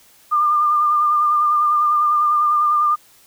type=tone with vibrato; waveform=sine; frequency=1200 Hz; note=D6; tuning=37 cents sharp; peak=-13 dBFS; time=0.31-2.96 s; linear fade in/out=20 ms; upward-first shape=sine; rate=10 Hz; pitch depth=28 cents each way; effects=white hiss -51 dBFS RMS until 3.26 s